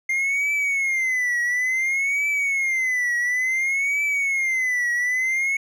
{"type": "tone with vibrato", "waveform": "triangle", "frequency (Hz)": 2105, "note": "C7", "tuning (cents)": 10, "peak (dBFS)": -18, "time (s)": [0.09, 5.57], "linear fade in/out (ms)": 5, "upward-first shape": "triangle", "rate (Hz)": 0.57, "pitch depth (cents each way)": 170, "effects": []}